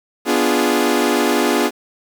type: chord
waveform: sawtooth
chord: B diminished seventh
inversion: none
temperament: equal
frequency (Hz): 246.9 / 293.7 / 349.2 / 415.3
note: B3 / D4 / F4 / Ab4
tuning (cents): 0 / 0 / 0 / 0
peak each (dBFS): -16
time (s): 0.25-1.71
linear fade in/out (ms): 50
effects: 7-bit